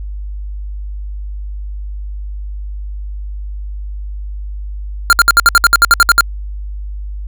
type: tone bursts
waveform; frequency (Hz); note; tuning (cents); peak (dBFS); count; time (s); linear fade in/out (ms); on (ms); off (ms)
square; 1396.9; F6; 0; -4; 13; 5.1-6.208; 0; 28; 62
effects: added 50 Hz sine -21 dBFS peak until 7.27 s